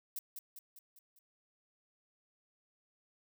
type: noise with echo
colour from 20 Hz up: violet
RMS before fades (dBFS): -40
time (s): 0.16-0.19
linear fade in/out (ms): 2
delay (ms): 200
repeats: 5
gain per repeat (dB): -5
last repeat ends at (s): 1.19
effects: none